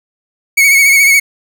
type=tone with vibrato; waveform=45% pulse; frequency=2220 Hz; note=C#7; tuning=2 cents sharp; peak=-5 dBFS; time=0.57-1.2 s; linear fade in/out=10 ms; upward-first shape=sine; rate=14 Hz; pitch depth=42 cents each way; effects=none